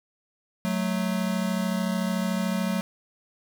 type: tone pair together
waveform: square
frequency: 185 / 218.6 Hz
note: F#3 / A3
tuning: 0 / -11 cents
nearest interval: minor third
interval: 289 cents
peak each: -27 / -29 dBFS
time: 0.65-2.81 s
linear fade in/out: 0 ms
effects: none